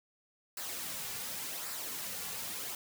white noise with flanger, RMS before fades -40 dBFS, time 0.57-2.75 s, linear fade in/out 2 ms, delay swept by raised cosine 0.31 to 3.21 ms, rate 0.89 Hz, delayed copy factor -0.5, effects none

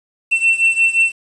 triangle beating tone pair, 2693 / 2698.7 Hz, E7 / E7, +36 / +40 cents, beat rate 5.7 Hz, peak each -12 / -15 dBFS, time 0.31-1.12 s, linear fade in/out 20 ms, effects resampled to 24000 Hz + 7-bit

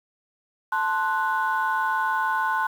sine chord, F# diminished, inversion first, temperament equal, 880 / 1046.5 / 1480 Hz, A5 / C6 / F#6, 0 / 0 / 0 cents, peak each -25 dBFS, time 0.72-2.67 s, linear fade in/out 5 ms, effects tanh soft clip ceiling -14 dBFS + 8-bit

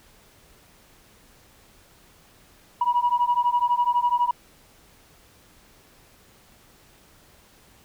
sine beating tone pair, 962 / 974 Hz, B5 / B5, -46 / -24 cents, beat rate 12 Hz, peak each -21 dBFS, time 2.81-4.31 s, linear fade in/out 5 ms, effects tanh soft clip ceiling -13 dBFS + pink hiss -55 dBFS RMS until 7.84 s

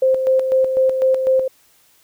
sine tone with tremolo, 523.3 Hz, C5, in tune, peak -11 dBFS, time 0.02-1.48 s, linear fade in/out 5 ms, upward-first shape square, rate 4 Hz, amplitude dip 50%, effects white hiss -55 dBFS RMS until 2.03 s

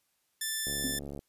5% pulse tone, 1763 Hz, A6, 3 cents sharp, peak -20 dBFS, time 0.41-0.99 s, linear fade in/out 5 ms
click train, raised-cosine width 2 ms, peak -28 dBFS, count 38, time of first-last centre 0.67-1.191 s, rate 71 Hz
sine tone with exponential decay, 260 Hz, C4, 11 cents flat, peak -30 dBFS, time 0.84-1.1 s, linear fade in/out 5 ms, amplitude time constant 55 ms
effects white hiss -75 dBFS RMS until 1.28 s + resampled to 32000 Hz

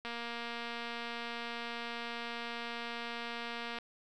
click train, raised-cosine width 0.3 ms, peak -25 dBFS, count 879, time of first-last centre 0.05-3.786 s, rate 235 Hz, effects none

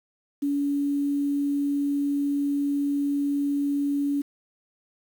sine tone with quantisation, 284.3 Hz, C#4, 44 cents sharp, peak -22 dBFS, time 0.42-4.22 s, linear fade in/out 10 ms, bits 8, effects none

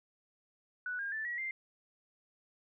sine tone with pitch steps, 1480 / 1614 / 1760 / 1919.3 / 2093 Hz, F#6 / G#6 / A6 / B6 / C7, 0 / -50 / 0 / -50 / 0 cents, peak -35 dBFS, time 0.86-1.51 s, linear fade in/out 2 ms, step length 130 ms, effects none

